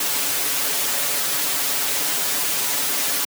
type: noise with comb filter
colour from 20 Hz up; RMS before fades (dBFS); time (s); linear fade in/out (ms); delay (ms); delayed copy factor
white; -22; 0-3.25; 5; 7; +0.85
effects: high-pass 200 Hz 12 dB/octave